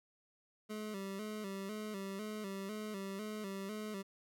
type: tone with vibrato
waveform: 25% pulse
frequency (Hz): 204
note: G#3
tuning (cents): -31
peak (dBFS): -37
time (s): 0.69-4.03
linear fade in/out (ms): 20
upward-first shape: square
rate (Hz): 2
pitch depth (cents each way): 80
effects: none